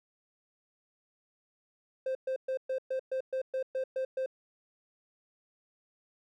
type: tone bursts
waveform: triangle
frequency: 523.3 Hz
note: C5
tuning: in tune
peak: -27 dBFS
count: 11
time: 2.06-4.261 s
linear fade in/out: 5 ms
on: 91 ms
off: 120 ms
effects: tanh soft clip ceiling -23 dBFS